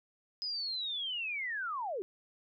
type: linear sweep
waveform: sine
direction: down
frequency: 5060 to 349.2 Hz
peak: -34 dBFS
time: 0.42-2.02 s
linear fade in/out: 0 ms
effects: none